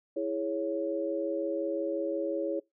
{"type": "chord", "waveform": "sine", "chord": "C# minor", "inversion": "first", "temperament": "equal", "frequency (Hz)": [329.6, 415.3, 554.4], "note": ["E4", "G#4", "C#5"], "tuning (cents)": [0, 0, 0], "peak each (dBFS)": [-33, -35, -32], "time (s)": [0.16, 2.6], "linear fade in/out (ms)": 10, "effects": ["noise-tail reverb RT60 0.2 s tail -24 dB re dry"]}